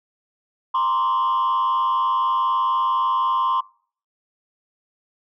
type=tone with frequency modulation; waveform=sine; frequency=1046.5 Hz; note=C6; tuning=in tune; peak=-15 dBFS; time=0.74-3.61 s; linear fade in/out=10 ms; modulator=104 Hz; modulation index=0.82; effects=noise-tail reverb RT60 0.5 s tail -25 dB re dry + tanh soft clip ceiling -16 dBFS